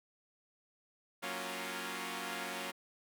5% pulse chord, Gb major seventh, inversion none, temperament equal, 185 / 233.1 / 277.2 / 349.2 Hz, Gb3 / Bb3 / Db4 / F4, 0 / 0 / 0 / 0 cents, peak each -33 dBFS, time 1.22-2.72 s, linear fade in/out 20 ms, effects none

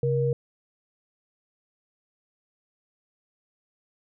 sine tone pair together, 134.65 / 473.1 Hz, C#3 / A#4, -50 / +26 cents, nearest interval octave + minor seventh, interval 2176 cents, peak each -24 dBFS, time 0.03-0.33 s, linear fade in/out 2 ms, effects none

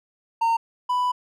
triangle tone pair in turn, 916 / 992 Hz, A#5 / B5, -31 / +7 cents, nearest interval minor second, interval 138 cents, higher second, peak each -16 / -18 dBFS, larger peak first, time 0.41-0.57 / 0.89-1.12 s, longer second, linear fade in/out 10 ms, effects none

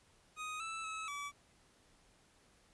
25% pulse tone with pitch steps, 1248 / 1319 / 1295 / 1148 Hz, D#6 / E6 / E6 / D6, +5 / +1 / -31 / -40 cents, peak -37 dBFS, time 0.36-1.32 s, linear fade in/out 50 ms, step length 240 ms, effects pink hiss -68 dBFS RMS until 2.73 s + resampled to 24000 Hz

